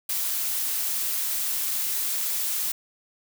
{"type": "noise", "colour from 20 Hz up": "blue", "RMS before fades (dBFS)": -27, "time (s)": [0.09, 2.72], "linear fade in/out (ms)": 5, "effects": []}